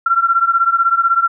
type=beating tone pair; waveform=sine; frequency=1358 / 1374 Hz; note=F6 / F6; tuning=-49 / -29 cents; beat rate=16 Hz; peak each=-13 / -15 dBFS; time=0.06-1.28 s; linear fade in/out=5 ms; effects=none